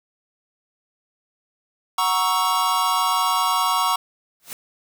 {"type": "chord", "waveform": "square", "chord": "F# dominant seventh", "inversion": "none", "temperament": "equal with one note detuned", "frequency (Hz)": [740, 943.2, 1108.7, 1318.5], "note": ["F#5", "A#5", "C#6", "E6"], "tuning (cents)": [0, 20, 0, 0], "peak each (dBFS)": [-28, -24, -22, -27], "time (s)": [1.98, 3.96], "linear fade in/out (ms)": 5}
{"type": "noise with exponential growth", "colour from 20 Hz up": "white", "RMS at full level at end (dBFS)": -29, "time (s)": [4.4, 4.53], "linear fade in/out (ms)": 0, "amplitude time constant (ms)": 28}
{"effects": []}